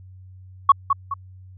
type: tone with echo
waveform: sine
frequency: 1113 Hz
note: C#6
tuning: 7 cents sharp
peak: -6 dBFS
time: 0.69-0.72 s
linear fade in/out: 5 ms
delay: 210 ms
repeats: 2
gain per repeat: -8 dB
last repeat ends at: 1.14 s
effects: tanh soft clip ceiling -2 dBFS + added 93 Hz sine -41 dBFS peak until 1.57 s